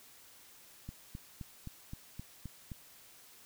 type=click train; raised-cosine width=5 ms; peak=-30 dBFS; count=8; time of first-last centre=0.89-2.718 s; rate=3.83 Hz; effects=white hiss -58 dBFS RMS until 3.45 s